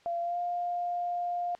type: tone with pitch glide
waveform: sine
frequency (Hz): 686 to 703.7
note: F5 to F5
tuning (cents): -31 to +13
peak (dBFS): -29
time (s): 0.06-1.55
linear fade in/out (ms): 0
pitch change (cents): +44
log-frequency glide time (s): 0.21-0.38
effects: white hiss -61 dBFS RMS until 1.59 s + low-pass 4000 Hz 12 dB/octave